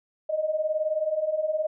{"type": "beating tone pair", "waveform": "sine", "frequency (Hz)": [606, 625], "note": ["D#5", "D#5"], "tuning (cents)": [-46, 8], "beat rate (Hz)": 19, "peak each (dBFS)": [-29, -25], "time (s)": [0.29, 1.67], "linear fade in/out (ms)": 10, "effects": []}